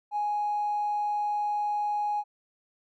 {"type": "tone with tanh clipping", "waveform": "triangle", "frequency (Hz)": 832, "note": "G#5", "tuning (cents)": 3, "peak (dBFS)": -25, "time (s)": [0.11, 2.24], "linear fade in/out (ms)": 50, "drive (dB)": 1, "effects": []}